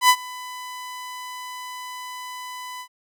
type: tone with ADSR envelope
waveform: sawtooth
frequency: 1000 Hz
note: B5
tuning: 21 cents sharp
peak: -6 dBFS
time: 0.01-2.88 s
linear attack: 82 ms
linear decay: 63 ms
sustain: -23 dB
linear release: 75 ms
effects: none